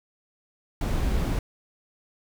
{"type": "noise", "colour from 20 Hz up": "brown", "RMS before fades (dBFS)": -25, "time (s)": [0.81, 1.39], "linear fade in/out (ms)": 2, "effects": []}